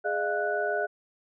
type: tone cluster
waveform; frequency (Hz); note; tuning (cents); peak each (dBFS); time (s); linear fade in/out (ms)
sine; 416.3 / 610 / 697 / 1480; G#4 / D#5 / F5 / F#6; +4 / -34 / -4 / 0; -31; 0.04-0.87; 20
effects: none